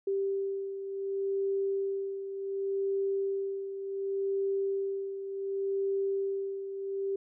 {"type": "beating tone pair", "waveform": "sine", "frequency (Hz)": [392, 392.68], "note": ["G4", "G4"], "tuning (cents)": [0, 3], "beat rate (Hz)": 0.68, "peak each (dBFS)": [-30, -37], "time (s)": [0.07, 7.16], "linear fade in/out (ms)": 5, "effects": []}